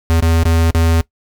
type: tone with dropouts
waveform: square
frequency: 82.41 Hz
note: E2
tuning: in tune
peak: -11 dBFS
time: 0.1-1.01 s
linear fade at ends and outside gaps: 0 ms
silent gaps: 0.203-0.225 / 0.433-0.454 / 0.706-0.748 s
effects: noise-tail reverb RT60 0.1 s tail -19 dB re dry